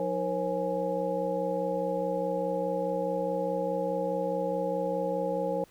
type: tone cluster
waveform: sine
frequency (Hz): 179.2 / 310.3 / 473.2 / 538 / 834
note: F3 / D#4 / A#4 / C5 / G#5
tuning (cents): +45 / -5 / +26 / +48 / +7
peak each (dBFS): -36 / -38 / -33 / -30 / -36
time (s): 0-5.64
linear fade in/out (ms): 2
effects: pink hiss -60 dBFS RMS until 5.7 s